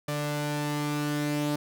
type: tone pair together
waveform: sawtooth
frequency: 147.6 / 294.9 Hz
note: D3 / D4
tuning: +9 / +7 cents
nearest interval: octave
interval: 1198 cents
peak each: -26 dBFS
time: 0.08-1.56 s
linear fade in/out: 5 ms
effects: none